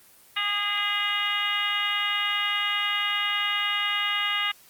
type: harmonic tone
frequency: 410 Hz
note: G#4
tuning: 22 cents flat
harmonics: 2 / 3 / 4 / 5 / 6 / 7 / 8 / 9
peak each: -39 / -31 / -34 / -29 / -38 / -27 / -37 / -37 dBFS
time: 0.36-4.52 s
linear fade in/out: 10 ms
effects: white hiss -54 dBFS RMS until 4.69 s + Opus 24 kbps